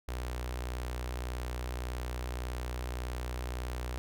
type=tone with notch filter; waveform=sawtooth; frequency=61.74 Hz; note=B1; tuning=in tune; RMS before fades=-37 dBFS; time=0.08-3.98 s; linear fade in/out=0 ms; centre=180 Hz; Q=0.74; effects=none